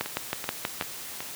two click trains, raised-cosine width 0.3 ms, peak -10 / -17 dBFS, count 6 / 4, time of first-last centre 0.01-0.811 / 0.06-1.205 s, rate 6.24 / 2.62 Hz, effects white hiss -39 dBFS RMS until 1.35 s + high-pass 80 Hz 12 dB/octave

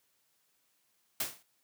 white noise with exponential decay, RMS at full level -29 dBFS, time 1.2-1.43 s, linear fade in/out 5 ms, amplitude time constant 50 ms, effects white hiss -74 dBFS RMS until 1.63 s + high-pass 80 Hz 12 dB/octave

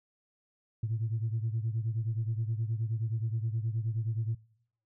sine beating tone pair, 110.2 / 119.7 Hz, A2 / A#2, +3 / +46 cents, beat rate 9.5 Hz, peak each -29 / -34 dBFS, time 0.83-4.35 s, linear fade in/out 5 ms, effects noise-tail reverb RT60 0.7 s tail -23 dB re dry + tanh soft clip ceiling -24 dBFS

